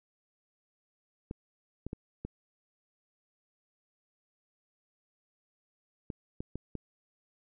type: clicks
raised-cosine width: 3 ms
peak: -24 dBFS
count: 8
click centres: 1.311 / 1.866 / 1.931 / 2.25 / 6.102 / 6.405 / 6.556 / 6.753 s
effects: none